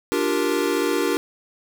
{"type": "chord", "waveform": "square", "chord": "G minor seventh", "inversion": "second", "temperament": "equal", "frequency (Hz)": [293.7, 349.2, 392, 466.2], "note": ["D4", "F4", "G4", "Bb4"], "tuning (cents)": [0, 0, 0, 0], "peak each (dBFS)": -26, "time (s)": [0.12, 1.17], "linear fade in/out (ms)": 0, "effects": []}